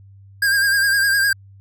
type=tone with vibrato; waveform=square; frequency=1609 Hz; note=G6; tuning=45 cents sharp; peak=-15 dBFS; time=0.42-1.33 s; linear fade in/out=5 ms; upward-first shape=sine; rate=9.8 Hz; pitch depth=45 cents each way; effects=added 98 Hz sine -42 dBFS peak until 1.6 s